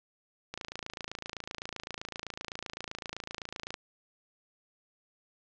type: click train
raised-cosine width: 0.2 ms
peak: -20 dBFS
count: 90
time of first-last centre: 0.54-3.741 s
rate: 27.8 Hz
effects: low-pass 7000 Hz 12 dB/octave